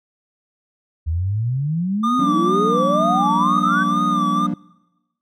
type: exponential sweep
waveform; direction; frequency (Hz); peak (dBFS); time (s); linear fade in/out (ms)
sine; up; 76.4 to 1576; -18; 1.06-3.84; 20
type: tone with vibrato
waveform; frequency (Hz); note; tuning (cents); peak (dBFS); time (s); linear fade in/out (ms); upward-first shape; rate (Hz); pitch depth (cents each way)
triangle; 1191; D6; +24; -16; 2.03-4.47; 10; sine; 2.1; 66
type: chord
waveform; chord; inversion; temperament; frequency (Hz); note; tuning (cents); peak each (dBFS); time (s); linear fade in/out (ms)
triangle; G minor seventh; third; just; 176.4 / 196 / 235.2 / 294; F3 / G3 / Bb3 / D4; +18 / 0 / +16 / +2; -23; 2.19-4.54; 5
effects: noise-tail reverb RT60 1.0 s tail -23 dB re dry